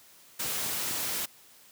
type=noise; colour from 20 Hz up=white; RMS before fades=-32 dBFS; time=0.39-1.26 s; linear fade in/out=10 ms
type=clicks; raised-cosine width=3 ms; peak=-31 dBFS; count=3; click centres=0.459 / 0.662 / 0.91 s
effects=white hiss -56 dBFS RMS until 1.71 s + high-pass 80 Hz 12 dB/octave